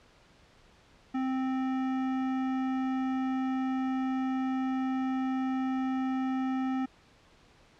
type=tone with hard clipping; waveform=sine; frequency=261.6 Hz; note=C4; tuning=in tune; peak=-30 dBFS; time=1.14-6.86 s; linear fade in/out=10 ms; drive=14 dB; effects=pink hiss -60 dBFS RMS until 7.79 s + low-pass 5000 Hz 12 dB/octave